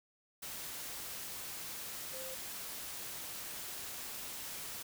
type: tone in noise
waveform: sine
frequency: 523.3 Hz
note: C5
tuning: in tune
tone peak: -46 dBFS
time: 2.13-2.35 s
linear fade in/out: 10 ms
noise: white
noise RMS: -44 dBFS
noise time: 0.42-4.83 s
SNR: -5 dB
effects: none